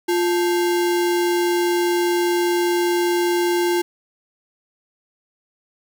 sine tone with sample-and-hold, 350 Hz, F4, 4 cents sharp, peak -16 dBFS, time 0.08-3.82 s, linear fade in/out 10 ms, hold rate 1225 Hz, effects none

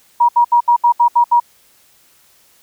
sine tone bursts, 954 Hz, A#5, 40 cents sharp, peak -7 dBFS, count 8, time 0.2-1.401 s, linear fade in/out 10 ms, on 88 ms, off 71 ms, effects white hiss -52 dBFS RMS until 2.62 s

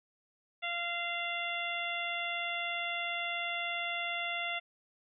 harmonic tone, 691 Hz, F5, 19 cents flat, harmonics 1 / 2 / 3 / 4 / 5, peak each -40 / -42 / -37 / -39 / -41 dBFS, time 0.62-4.6 s, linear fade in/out 20 ms, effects none

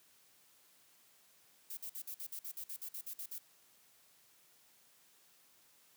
violet noise bursts, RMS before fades -44 dBFS, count 14, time 1.7-3.384 s, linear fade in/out 5 ms, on 72 ms, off 52 ms, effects white hiss -67 dBFS RMS until 5.96 s + high-pass 100 Hz 12 dB/octave

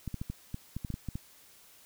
clicks, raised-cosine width 5 ms, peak -23 dBFS, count 11, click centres 0.077 / 0.143 / 0.215 / 0.3 / 0.544 / 0.766 / 0.848 / 0.903 / 0.941 / 1.087 / 1.155 s, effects white hiss -58 dBFS RMS until 1.85 s

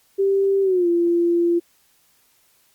sine tone with pitch glide, 392 to 343.2 Hz, G4 to F4, 0 to -30 cents, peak -15 dBFS, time 0.18-1.6 s, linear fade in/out 20 ms, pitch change -230 cents, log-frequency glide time 0.62-0.88 s, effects white hiss -60 dBFS RMS until 2.74 s + Opus 48 kbps

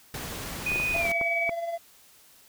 pink noise, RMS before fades -36 dBFS, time 0.14-1.12 s, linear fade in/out 2 ms
sine tone with pitch glide, 2483 to 2277 Hz, D#7 to C#7, -4 to +46 cents, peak -25 dBFS, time 0.66-1.5 s, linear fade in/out 5 ms, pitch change -150 cents, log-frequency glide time 0.97-1.09 s
clicks, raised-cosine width 1 ms, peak -20 dBFS, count 7, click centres 0.718 / 0.759 / 0.8 / 0.963 / 1.053 / 1.213 / 1.493 s
triangle tone with tremolo, 677 Hz, E5, 46 cents sharp, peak -25 dBFS, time 0.94-1.78 s, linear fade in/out 10 ms, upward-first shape sine, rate 19 Hz, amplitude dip 50%
effects white hiss -56 dBFS RMS until 2.48 s

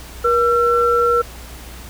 sine tone pair together, 476.9 / 1349 Hz, A#4 / E6, +39 / +40 cents, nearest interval octave + tritone, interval 1801 cents, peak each -15 dBFS, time 0.24-1.22 s, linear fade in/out 10 ms, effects added 60 Hz sine -35 dBFS peak until 1.89 s + pink hiss -38 dBFS RMS until 1.89 s

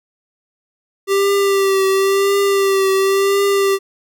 square tone with vibrato, 392 Hz, G4, in tune, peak -13 dBFS, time 1.07-3.79 s, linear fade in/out 50 ms, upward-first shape triangle, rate 0.95 Hz, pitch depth 36 cents each way, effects none

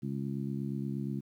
harmonic tone, 68.5 Hz, C#2, 20 cents flat, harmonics 2 / 3 / 4 / 5, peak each -36 / -36 / -41 / -44 dBFS, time 0.02-1.21 s, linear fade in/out 20 ms, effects 11-bit

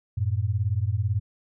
sine beating tone pair, 93.4 / 111.4 Hz, F#2 / A2, +17 / +22 cents, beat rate 18 Hz, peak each -25 dBFS, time 0.17-1.2 s, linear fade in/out 10 ms, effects none

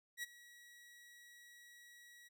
sawtooth tone with ADSR envelope, 1920 Hz, B6, 49 cents flat, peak -36 dBFS, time 0.17-2.29 s, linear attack 60 ms, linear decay 22 ms, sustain -19 dB, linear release 21 ms, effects none

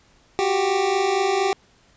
25% pulse tone pair together, 367.7 / 392 Hz, F#4 / G4, -11 / 0 cents, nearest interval minor second, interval 111 cents, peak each -21 / -16 dBFS, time 0.39-1.53 s, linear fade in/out 0 ms, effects pink hiss -57 dBFS RMS until 1.96 s + resampled to 16000 Hz

